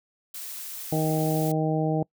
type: noise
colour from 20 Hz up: blue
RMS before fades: -37 dBFS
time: 0.34-1.52 s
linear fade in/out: 5 ms
type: harmonic tone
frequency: 156.8 Hz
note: D#3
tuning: 14 cents sharp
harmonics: 1 / 2 / 3 / 4 / 5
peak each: -25 / -28 / -30 / -31 / -32 dBFS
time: 0.92-2.03 s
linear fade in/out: 5 ms
effects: noise-tail reverb RT60 0.1 s tail -25 dB re dry